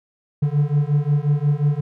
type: beating tone pair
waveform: triangle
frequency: 143.4 / 149 Hz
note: D3 / D3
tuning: -41 / +25 cents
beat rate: 5.6 Hz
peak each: -17 dBFS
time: 0.42-1.81 s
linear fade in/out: 10 ms
effects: none